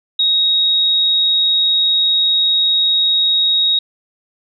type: tone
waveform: sine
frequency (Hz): 3775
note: A#7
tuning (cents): +21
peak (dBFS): -11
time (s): 0.19-3.79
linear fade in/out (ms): 5
effects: none